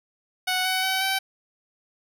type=tone with pitch steps; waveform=10% pulse; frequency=740 / 749.9 / 759.9 / 770.1 Hz; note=F#5 / F#5 / F#5 / G5; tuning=0 / +23 / +46 / -31 cents; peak=-14 dBFS; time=0.47-1.19 s; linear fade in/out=10 ms; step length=180 ms; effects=none